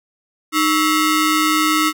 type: ring-modulated tone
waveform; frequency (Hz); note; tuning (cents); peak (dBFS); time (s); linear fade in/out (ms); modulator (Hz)
sawtooth; 810; G#5; -43; -7; 0.52-1.93; 50; 501
effects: none